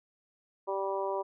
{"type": "harmonic tone", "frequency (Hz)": 194.9, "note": "G3", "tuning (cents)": -10, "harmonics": [2, 3, 4, 5, 6], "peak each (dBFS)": [-34, -35, -40, -35, -46], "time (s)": [0.67, 1.23], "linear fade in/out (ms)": 20, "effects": []}